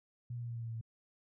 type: tone with pitch steps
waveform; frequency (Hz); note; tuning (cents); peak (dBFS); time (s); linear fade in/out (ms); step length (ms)
sine; 120.9 / 119.72 / 118.55 / 117.39 / 116.24 / 115.11 / 113.98 / 112.87; B2 / A#2 / A#2 / A#2 / A#2 / A#2 / A#2 / A2; -36 / +47 / +30 / +13 / -4 / -21 / -38 / +45; -38; 0.3-0.812; 5; 64
effects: none